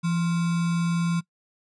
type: tone with sample-and-hold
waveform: sine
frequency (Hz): 169.8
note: F3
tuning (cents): -48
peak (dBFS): -21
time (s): 0.03-1.21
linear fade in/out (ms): 20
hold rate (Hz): 1225
effects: noise-tail reverb RT60 0.1 s tail -21 dB re dry + resampled to 22050 Hz